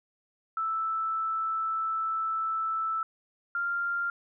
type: tone pair in turn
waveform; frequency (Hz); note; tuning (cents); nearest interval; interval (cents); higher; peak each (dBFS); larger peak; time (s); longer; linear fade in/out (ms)
sine; 1318.5 / 1392.8; E6 / F6; 0 / -5; minor second; 95; second; -27; neither; 0.57-3.03 / 3.55-4.1; first; 2
effects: none